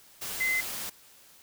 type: tone in noise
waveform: sine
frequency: 2053 Hz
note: C7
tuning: 33 cents flat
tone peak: -25 dBFS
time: 0.4-0.61 s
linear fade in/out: 10 ms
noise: white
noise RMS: -36 dBFS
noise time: 0.21-0.9 s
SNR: +8 dB
effects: white hiss -56 dBFS RMS until 1.42 s